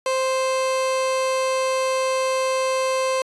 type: tone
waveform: 30% pulse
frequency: 523.3 Hz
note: C5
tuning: in tune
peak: -17 dBFS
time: 0.06-3.22 s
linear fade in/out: 2 ms
effects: resampled to 24000 Hz